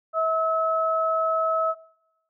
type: tone pair together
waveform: sine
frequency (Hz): 646 / 1292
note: E5 / E6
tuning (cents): -35 / -35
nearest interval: octave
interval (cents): 1200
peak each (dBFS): -23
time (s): 0.13-1.75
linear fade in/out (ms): 50
effects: noise-tail reverb RT60 0.9 s tail -21 dB re dry